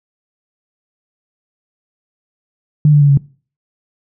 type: tone with pitch steps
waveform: sine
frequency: 150 / 146.57 / 143.23 / 139.95 Hz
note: D3 / D3 / D3 / C#3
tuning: +37 / -3 / -43 / +17 cents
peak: -5 dBFS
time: 2.85-3.174 s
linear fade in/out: 2 ms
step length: 81 ms
effects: noise-tail reverb RT60 0.4 s tail -22 dB re dry